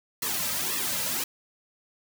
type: noise with flanger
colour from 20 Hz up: white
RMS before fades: -29 dBFS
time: 0.22-1.24 s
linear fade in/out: 5 ms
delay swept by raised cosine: 1.3 to 2.8 ms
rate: 1.9 Hz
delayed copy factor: -0.9
effects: none